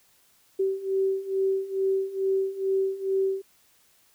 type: beating tone pair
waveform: sine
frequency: 384.1 / 386.4 Hz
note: G4 / G4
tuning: -35 / -25 cents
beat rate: 2.3 Hz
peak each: -28 / -25 dBFS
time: 0.59-3.42 s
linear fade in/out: 10 ms
effects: white hiss -62 dBFS RMS until 4.14 s